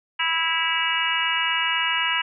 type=harmonic tone with a mistuned harmonic; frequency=327.9 Hz; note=E4; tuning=9 cents flat; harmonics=3 / 4 / 5 / 6 / 7 / 8 / 9; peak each=-28 / -31 / -28 / -29 / -28 / -31 / -25 dBFS; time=0.19-2.22 s; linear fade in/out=10 ms; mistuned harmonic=9; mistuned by=-42 cents; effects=none